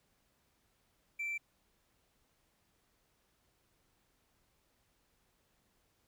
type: tone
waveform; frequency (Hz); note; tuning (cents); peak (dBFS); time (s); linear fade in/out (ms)
triangle; 2339; D7; -8; -33; 1.19-1.38; 10
effects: tanh soft clip ceiling -30 dBFS + pink hiss -75 dBFS RMS until 6.07 s